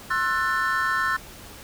triangle chord, F# half-diminished seventh, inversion second, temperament just, 1065.6 / 1332 / 1480 / 1776 Hz, C6 / E6 / F#6 / A6, +31 / +18 / 0 / +16 cents, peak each -26 / -25 / -26 / -24 dBFS, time 0.1-1.17 s, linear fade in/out 10 ms, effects pink hiss -43 dBFS RMS until 1.63 s

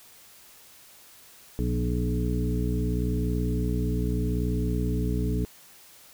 harmonic tone with a mistuned harmonic, 60.8 Hz, B1, 26 cents flat, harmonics 1 / 2 / 3 / 4 / 5 / 7, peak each -27 / -30 / -32 / -33 / -34 / -35 dBFS, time 1.59-5.45 s, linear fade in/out 0 ms, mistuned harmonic 3, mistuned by -27 cents, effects white hiss -52 dBFS RMS until 6.13 s

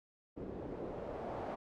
white noise with low-pass filter sweep, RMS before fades -43 dBFS, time 0.36-1.56 s, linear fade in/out 20 ms, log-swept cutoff 370 to 750 Hz, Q 1.8, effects none

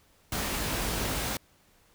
pink noise with comb filter, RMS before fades -31 dBFS, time 0.32-1.37 s, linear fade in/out 2 ms, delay 19 ms, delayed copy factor +0.55, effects pink hiss -63 dBFS RMS until 1.94 s

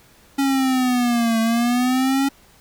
square linear two-way sweep, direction down then up, 277.2 to 224.1 to 277.2 Hz, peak -17 dBFS, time 0.38-2.29 s, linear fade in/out 10 ms, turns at 1.4 s, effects pink hiss -52 dBFS RMS until 2.6 s

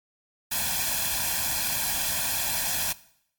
white noise with comb filter, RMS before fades -27 dBFS, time 0.51-2.93 s, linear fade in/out 10 ms, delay 1.2 ms, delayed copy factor +0.8, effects noise-tail reverb RT60 0.7 s tail -19 dB re dry + MP3 96 kbps

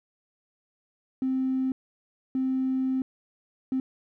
triangle tone bursts at uneven times, 261.6 Hz, C4, in tune, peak -20 dBFS, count 3, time 1.22-1.72 / 2.35-3.02 / 3.72-3.8 s, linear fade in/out 2 ms, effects tanh soft clip ceiling -21 dBFS

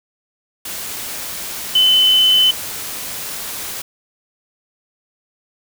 sine tone in noise, 3032 Hz, F#7, 42 cents sharp, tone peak -9 dBFS, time 1.75-2.51 s, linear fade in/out 5 ms, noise white, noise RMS -27 dBFS, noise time 0.65-3.82 s, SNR +15 dB, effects none

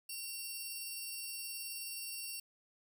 10% pulse tone pair together, 2740 / 4573 Hz, F7 / D8, -34 / -47 cents, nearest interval major sixth, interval 887 cents, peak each -35 / -38 dBFS, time 0.09-2.4 s, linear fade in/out 5 ms, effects none

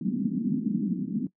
pink band-pass noise, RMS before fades -28 dBFS, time 0.01-1.27 s, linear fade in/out 5 ms, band 180 to 270 Hz, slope 48 dB/octave, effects noise-tail reverb RT60 0.1 s tail -18 dB re dry

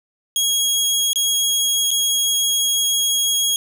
20% pulse tone with dropouts, 3302 Hz, G#7, 11 cents flat, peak -11 dBFS, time 0.36-3.56 s, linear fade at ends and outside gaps 1 ms, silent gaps 1.132-1.158 / 1.907-1.913 s, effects none

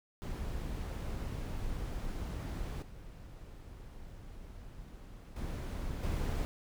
brown noise with level steps, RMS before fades -38 / -49 / -38 / -33 dBFS, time 0.22-6.45 s, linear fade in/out 0 ms, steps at 2.82 / 5.36 / 6.03 s, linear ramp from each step 5 ms, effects none

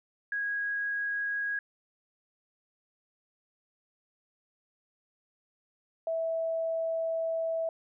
sine tone pair in turn, 1649 / 654.4 Hz, G#6 / E5, -13 / -13 cents, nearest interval octave + major third, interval 1600 cents, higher first, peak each -29 / -28 dBFS, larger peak second, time 0.32-1.59 / 6.07-7.69 s, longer second, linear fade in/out 2 ms, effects none

